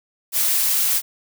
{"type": "noise", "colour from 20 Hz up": "blue", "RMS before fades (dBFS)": -19, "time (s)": [0.32, 1.02], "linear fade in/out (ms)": 50, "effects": []}